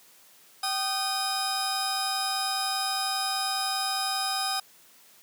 35% pulse tone cluster, 775 / 1227 / 3765 / 5040 Hz, G5 / D#6 / A#7 / D#8, -20 / -25 / +16 / +21 cents, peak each -29 / -32 / -35 / -28 dBFS, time 0.63-4.6 s, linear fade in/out 5 ms, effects white hiss -56 dBFS RMS until 5.22 s + high-pass 150 Hz 12 dB/octave

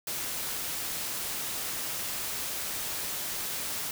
white noise, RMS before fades -34 dBFS, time 0.07-3.91 s, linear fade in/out 2 ms, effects none

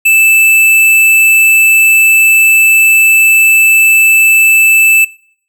square tone, 2637 Hz, E7, in tune, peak -5 dBFS, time 0.05-5.05 s, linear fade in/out 10 ms, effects noise-tail reverb RT60 0.6 s tail -22 dB re dry

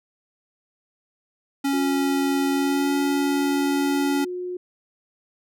square tone with pitch glide, 277.2 to 281.4 Hz, C#4 to C#4, 0 to +26 cents, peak -21 dBFS, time 1.64-4.25 s, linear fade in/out 10 ms, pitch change +26 cents, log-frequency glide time 2.52-2.93 s
sine tone, 360.6 Hz, F#4, 45 cents flat, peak -27 dBFS, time 1.73-4.57 s, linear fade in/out 5 ms
effects none

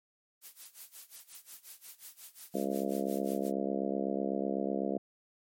blue noise with tremolo, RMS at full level -46 dBFS, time 0.41-3.52 s, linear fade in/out 50 ms, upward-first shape sine, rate 5.6 Hz, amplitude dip 90%
harmonic tone, 68 Hz, C#2, 33 cents flat, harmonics 3 / 4 / 5 / 6 / 7 / 8 / 9 / 10, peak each -36 / -37 / -38 / -39 / -39 / -40 / -41 / -41 dBFS, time 2.54-4.98 s, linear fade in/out 5 ms
effects MP3 64 kbps

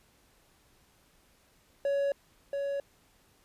triangle tone with echo, 560 Hz, C#5, 18 cents sharp, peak -24 dBFS, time 1.85-2.12 s, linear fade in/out 2 ms, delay 680 ms, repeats 1, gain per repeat -4 dB, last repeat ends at 2.8 s, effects pink hiss -65 dBFS RMS until 3.44 s + resampled to 32000 Hz

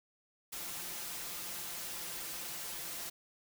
white noise with comb filter, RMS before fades -42 dBFS, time 0.52-3.1 s, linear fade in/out 10 ms, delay 5.8 ms, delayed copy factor +0.55, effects none

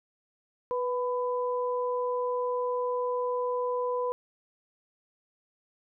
sine tone pair together, 493.5 / 1000 Hz, B4 / B5, -1 / +21 cents, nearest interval octave, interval 1222 cents, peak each -28 / -32 dBFS, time 0.71-4.12 s, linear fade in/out 0 ms, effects none

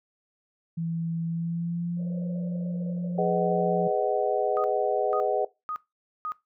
sine tone with pitch glide, 165.9 to 175.26 Hz, E3 to F3, +11 to +6 cents, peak -27 dBFS, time 0.77-3.88 s, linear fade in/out 10 ms, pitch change +95 cents, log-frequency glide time 1.26-2.16 s
white band-pass noise, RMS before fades -44 dBFS, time 1.96-4.15 s, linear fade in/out 50 ms, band 500 to 570 Hz, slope 96 dB/octave
sine chord, G# minor seventh, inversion none, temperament just, 415.3 / 498.4 / 623 / 747.5 Hz, G#4 / B4 / D#5 / F#5, 0 / +16 / +2 / +17 cents, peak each -28 dBFS, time 3.18-5.45 s, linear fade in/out 5 ms
sine tone bursts, 1244.5 Hz, D#6, in tune, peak -29 dBFS, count 4, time 4.57-6.32 s, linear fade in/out 0 ms, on 70 ms, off 490 ms
effects noise-tail reverb RT60 0.2 s tail -19 dB re dry

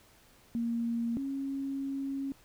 sine tone pair in turn, 233.1 / 273.5 Hz, A#3 / C#4, 0 / -23 cents, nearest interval minor third, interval 277 cents, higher second, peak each -29 / -32 dBFS, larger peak first, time 0.55-1.17 / 1.17-2.32 s, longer second, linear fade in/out 0 ms, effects pink hiss -61 dBFS RMS until 2.44 s

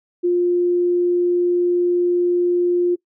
sine tone, 352.6 Hz, F4, 17 cents sharp, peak -14 dBFS, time 0.23-2.96 s, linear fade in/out 20 ms, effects noise-tail reverb RT60 0.1 s tail -22 dB re dry

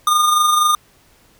square tone with amplitude modulation, 1216 Hz, D#6, 40 cents flat, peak -11 dBFS, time 0.07-0.75 s, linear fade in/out 2 ms, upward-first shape sine, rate 24.1 Hz, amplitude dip 40%, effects pink hiss -53 dBFS RMS until 1.39 s

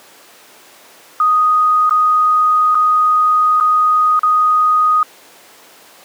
sine tone with dropouts, 1244.5 Hz, D#6, in tune, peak -9 dBFS, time 1.2-5.03 s, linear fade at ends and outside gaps 2 ms, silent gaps 1.895-1.908 / 2.747-2.752 / 3.601-3.608 / 4.193-4.232 s, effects pink hiss -42 dBFS RMS until 6.04 s + high-pass 400 Hz 12 dB/octave

